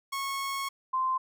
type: tone pair in turn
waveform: sawtooth / sine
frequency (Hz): 1097 / 1040.5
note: C#6 / C6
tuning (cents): -18 / -10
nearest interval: minor second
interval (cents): 92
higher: first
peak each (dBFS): -27 / -25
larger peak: second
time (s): 0.12-0.69 / 0.93-1.18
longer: first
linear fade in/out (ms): 10
effects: none